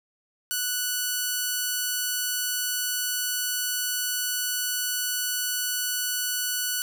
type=tone; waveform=5% pulse; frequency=1480 Hz; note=F#6; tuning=in tune; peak=-14 dBFS; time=0.51-6.82 s; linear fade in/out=0 ms; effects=none